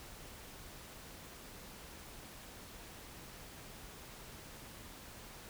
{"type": "silence", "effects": ["pink hiss -52 dBFS RMS until 5.49 s"]}